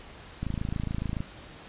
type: click train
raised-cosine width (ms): 5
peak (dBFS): -18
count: 22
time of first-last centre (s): 0.43-1.205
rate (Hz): 27.1
effects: pink hiss -47 dBFS RMS until 1.68 s + resampled to 8000 Hz